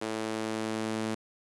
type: tone with high-pass filter sweep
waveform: sawtooth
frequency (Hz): 110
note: A2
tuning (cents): 0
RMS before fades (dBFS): -33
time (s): 0.01-1.15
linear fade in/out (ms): 10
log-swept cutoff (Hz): 350 to 230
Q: 1.4
effects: resampled to 24000 Hz + 9-bit